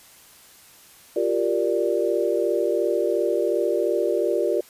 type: chord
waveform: sine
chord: G minor seventh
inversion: third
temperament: equal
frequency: 349.2 / 392 / 466.2 / 587.3 Hz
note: F4 / G4 / Bb4 / D5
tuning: 0 / 0 / 0 / 0 cents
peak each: -25 dBFS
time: 1.16-4.61 s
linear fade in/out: 5 ms
effects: white hiss -50 dBFS RMS until 4.69 s + resampled to 32000 Hz